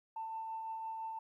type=tone with tremolo; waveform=sine; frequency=892 Hz; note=A5; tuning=23 cents sharp; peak=-37 dBFS; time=0.16-1.19 s; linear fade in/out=5 ms; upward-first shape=triangle; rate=5.9 Hz; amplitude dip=30%; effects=tanh soft clip ceiling -33 dBFS + 13-bit